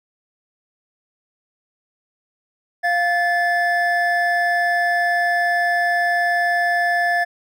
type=tone pair together; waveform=triangle; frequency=698.5 / 1738.9 Hz; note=F5 / A6; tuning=0 / -21 cents; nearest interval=octave + major third; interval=1579 cents; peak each=-17 / -17 dBFS; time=2.83-7.25 s; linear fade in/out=20 ms; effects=none